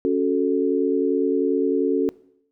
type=chord; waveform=sine; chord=F# minor; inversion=second; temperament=equal; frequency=277.2 / 370 / 440 Hz; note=C#4 / F#4 / A4; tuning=0 / 0 / 0 cents; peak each=-22 dBFS; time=0.05-2.09 s; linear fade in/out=0 ms; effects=noise-tail reverb RT60 0.7 s tail -21 dB re dry